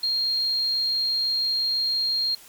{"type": "tone", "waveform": "sine", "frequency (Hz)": 4222, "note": "C8", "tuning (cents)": 15, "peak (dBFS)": -21, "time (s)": [0.03, 2.35], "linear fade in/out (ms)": 5, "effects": ["white hiss -48 dBFS RMS until 2.48 s", "MP3 96 kbps"]}